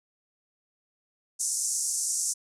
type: band-pass noise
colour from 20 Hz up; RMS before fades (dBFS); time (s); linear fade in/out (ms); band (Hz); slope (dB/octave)
pink; -29; 1.39-2.34; 20; 5900 to 10000; 48
effects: none